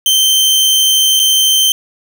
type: tone with dropouts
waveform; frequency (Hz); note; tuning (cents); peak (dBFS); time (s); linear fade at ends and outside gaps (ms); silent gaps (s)
sawtooth; 3114; G7; -12; -5; 0.06-1.72; 1; 1.194-1.198
effects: none